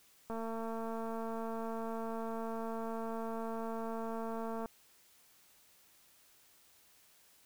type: click train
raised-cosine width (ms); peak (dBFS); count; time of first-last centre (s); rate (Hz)
1; -28; 986; 0.3-4.658; 226
effects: white hiss -65 dBFS RMS until 7.45 s